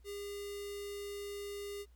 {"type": "tone with notch filter", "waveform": "square", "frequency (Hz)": 405, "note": "G#4", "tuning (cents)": -43, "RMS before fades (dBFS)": -43, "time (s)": [0.04, 1.86], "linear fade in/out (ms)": 50, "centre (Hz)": 940, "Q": 0.52, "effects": ["added 60 Hz sine -58 dBFS peak until 1.95 s", "pink hiss -75 dBFS RMS until 1.95 s"]}